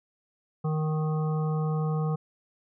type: harmonic tone with a mistuned harmonic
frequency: 155.56 Hz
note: D#3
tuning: in tune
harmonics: 1 / 3 / 5 / 7 / 8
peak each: -25 / -35 / -39 / -42 / -43 dBFS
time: 0.64-2.16 s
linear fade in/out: 10 ms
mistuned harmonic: 5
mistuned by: -17 cents
effects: none